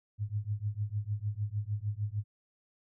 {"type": "tone with tremolo", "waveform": "sine", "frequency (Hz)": 104.5, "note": "G#2", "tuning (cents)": 11, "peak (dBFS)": -27, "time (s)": [0.18, 2.24], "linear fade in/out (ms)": 50, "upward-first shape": "triangle", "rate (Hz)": 6.6, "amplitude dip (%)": 100, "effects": []}